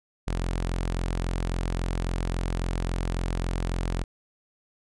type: tone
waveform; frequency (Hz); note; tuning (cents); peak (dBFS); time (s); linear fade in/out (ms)
sawtooth; 43.65; F1; 0; -22; 0.27-4.04; 10
effects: resampled to 24000 Hz